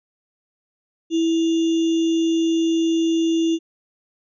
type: tone with sample-and-hold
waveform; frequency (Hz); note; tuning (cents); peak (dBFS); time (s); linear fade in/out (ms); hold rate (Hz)
sine; 328.5; E4; -6; -16; 1.1-3.59; 50; 3150
effects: resampled to 16000 Hz